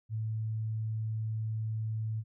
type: tone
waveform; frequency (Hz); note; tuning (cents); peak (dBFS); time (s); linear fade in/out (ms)
sine; 110; A2; 0; -31; 0.09-2.24; 50
effects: none